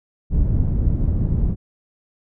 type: low-pass noise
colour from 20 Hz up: pink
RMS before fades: -18 dBFS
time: 0.3-1.56 s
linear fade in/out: 50 ms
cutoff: 150 Hz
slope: 12 dB/octave
effects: none